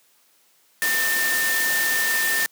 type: tone in noise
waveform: sine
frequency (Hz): 1800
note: A6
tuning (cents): +39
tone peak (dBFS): -21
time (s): 0.82-2.46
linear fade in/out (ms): 0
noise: white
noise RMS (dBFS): -25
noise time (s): 0.82-2.46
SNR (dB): +1
effects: white hiss -60 dBFS RMS until 2.51 s + high-pass 200 Hz 12 dB/octave